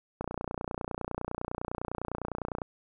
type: click train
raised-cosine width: 1 ms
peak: -19 dBFS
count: 73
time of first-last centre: 0.21-2.618 s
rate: 29.9 Hz
effects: none